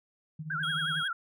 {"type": "tone with tremolo", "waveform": "sine", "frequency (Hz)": 155.56, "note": "D#3", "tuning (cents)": 0, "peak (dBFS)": -34, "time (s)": [0.39, 1.03], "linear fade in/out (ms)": 5, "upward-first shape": "sine", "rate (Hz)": 14, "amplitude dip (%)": 75}
{"type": "tone with vibrato", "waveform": "sine", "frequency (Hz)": 1480, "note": "F#6", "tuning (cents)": 0, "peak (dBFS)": -30, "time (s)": [0.5, 1.13], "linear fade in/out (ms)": 5, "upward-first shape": "triangle", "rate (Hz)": 11, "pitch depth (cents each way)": 200}
{"type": "tone", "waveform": "triangle", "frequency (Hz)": 3290, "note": "G#7", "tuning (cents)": -17, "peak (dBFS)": -31, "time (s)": [0.63, 1.08], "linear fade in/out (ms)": 5}
{"effects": []}